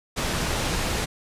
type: low-pass noise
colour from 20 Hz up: pink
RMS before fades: -26 dBFS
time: 0.16-1.06 s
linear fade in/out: 20 ms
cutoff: 8600 Hz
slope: 12 dB/octave
effects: resampled to 32000 Hz